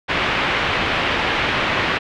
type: low-pass noise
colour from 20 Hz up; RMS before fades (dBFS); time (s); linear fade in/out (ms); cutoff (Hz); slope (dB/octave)
white; -20; 0.08-1.99; 20; 2900; 24
effects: none